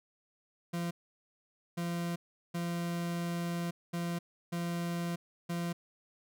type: tone bursts at uneven times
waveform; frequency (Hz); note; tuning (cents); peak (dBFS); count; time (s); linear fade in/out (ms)
40% pulse; 171.7; F3; -29; -32; 6; 0.73-0.91 / 1.77-2.16 / 2.54-3.71 / 3.93-4.19 / 4.52-5.16 / 5.49-5.73; 10
effects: none